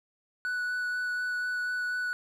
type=tone with vibrato; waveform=triangle; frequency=1480 Hz; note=F#6; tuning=in tune; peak=-27 dBFS; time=0.45-2.13 s; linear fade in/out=0 ms; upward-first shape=sine; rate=4.1 Hz; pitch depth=9 cents each way; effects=none